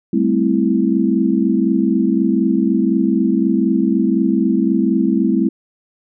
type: chord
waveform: sine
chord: A minor seventh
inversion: third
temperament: equal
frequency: 196 / 220 / 261.6 / 329.6 Hz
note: G3 / A3 / C4 / E4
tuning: 0 / 0 / 0 / 0 cents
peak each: -18 dBFS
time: 0.13-5.49 s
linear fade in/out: 5 ms
effects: none